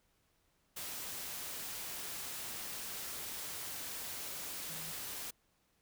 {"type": "tone in noise", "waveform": "sine", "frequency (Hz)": 160, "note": "D#3", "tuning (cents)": 49, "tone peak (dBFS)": -52, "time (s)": [4.69, 4.92], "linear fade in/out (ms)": 10, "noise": "white", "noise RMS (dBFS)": -43, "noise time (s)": [0.76, 5.31], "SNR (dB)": -12, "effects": ["pink hiss -75 dBFS RMS until 5.81 s"]}